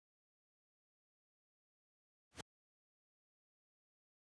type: noise with exponential growth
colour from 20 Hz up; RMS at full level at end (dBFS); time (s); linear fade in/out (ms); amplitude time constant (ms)
pink; -41; 2.31-2.41; 5; 20
effects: high-pass 60 Hz 12 dB/octave + resampled to 22050 Hz